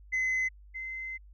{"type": "tone pair in turn", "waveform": "sine", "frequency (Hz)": [2040, 2064], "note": ["C7", "C7"], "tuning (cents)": [-44, -24], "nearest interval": "unison", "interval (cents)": 20, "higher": "second", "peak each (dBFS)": [-24, -35], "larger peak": "first", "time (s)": [[0.12, 0.49], [0.74, 1.18]], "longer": "second", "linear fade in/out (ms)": 20, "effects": ["tanh soft clip ceiling -25 dBFS", "added 50 Hz sine -50 dBFS peak until 1.33 s"]}